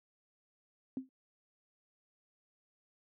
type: tone with exponential decay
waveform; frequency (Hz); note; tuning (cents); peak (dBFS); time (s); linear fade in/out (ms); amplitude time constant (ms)
sine; 261.6; C4; 0; -31; 0.97-1.09; 1; 26
effects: high-pass 100 Hz 12 dB/octave